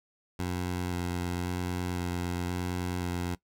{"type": "tone with vibrato", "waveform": "15% pulse", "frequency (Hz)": 88.9, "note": "F2", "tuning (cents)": 31, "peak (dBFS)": -24, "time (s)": [0.39, 3.35], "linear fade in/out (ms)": 5, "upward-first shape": "square", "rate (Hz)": 0.95, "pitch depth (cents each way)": 13, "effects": ["noise-tail reverb RT60 0.1 s tail -19 dB re dry"]}